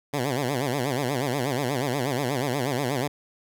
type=tone with vibrato; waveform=10% pulse; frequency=133 Hz; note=C3; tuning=29 cents sharp; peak=-16 dBFS; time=0.13-3.08 s; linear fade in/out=10 ms; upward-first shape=sine; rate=8.3 Hz; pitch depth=180 cents each way; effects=none